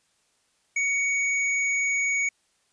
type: tone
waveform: square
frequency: 2238 Hz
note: C#7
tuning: 16 cents sharp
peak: -23 dBFS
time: 0.76-2.29 s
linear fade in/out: 5 ms
effects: white hiss -68 dBFS RMS until 2.72 s + resampled to 22050 Hz